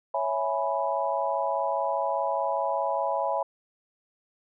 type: chord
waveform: sine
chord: C# minor seventh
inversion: none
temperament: equal with one note detuned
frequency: 554.4 / 659.3 / 835.9 / 987.8 Hz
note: C#5 / E5 / G#5 / B5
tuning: 0 / 0 / +11 / 0 cents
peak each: -30 dBFS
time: 0.14-3.43 s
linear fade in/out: 5 ms
effects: none